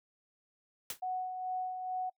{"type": "noise with exponential decay", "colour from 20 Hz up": "white", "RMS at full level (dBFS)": -34, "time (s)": [0.9, 1], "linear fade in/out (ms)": 2, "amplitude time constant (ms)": 21}
{"type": "tone with tremolo", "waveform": "sine", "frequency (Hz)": 740, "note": "F#5", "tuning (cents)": 0, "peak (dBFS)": -32, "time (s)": [1.02, 2.1], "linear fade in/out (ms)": 10, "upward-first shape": "sine", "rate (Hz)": 2.3, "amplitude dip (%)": 45}
{"effects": ["noise-tail reverb RT60 0.1 s tail -24 dB re dry"]}